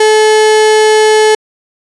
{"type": "tone", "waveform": "35% pulse", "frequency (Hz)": 431.5, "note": "A4", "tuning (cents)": -34, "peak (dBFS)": -3, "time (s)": [0, 1.35], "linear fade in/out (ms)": 5, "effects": ["resampled to 24000 Hz"]}